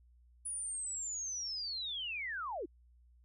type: linear sweep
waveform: sine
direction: down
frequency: 9860 to 285.7 Hz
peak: -37 dBFS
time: 0.45-2.66 s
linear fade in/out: 10 ms
effects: added 60 Hz sine -61 dBFS peak until 3.24 s